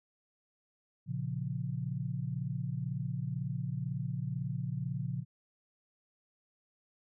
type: chord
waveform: sine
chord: Bb minor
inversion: none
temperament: equal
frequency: 116.54 / 138.59 / 174.61 Hz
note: Bb2 / Db3 / F3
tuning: 0 / 0 / 0 cents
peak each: -38 / -36 / -39 dBFS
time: 1.06-5.25 s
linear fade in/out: 50 ms
effects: none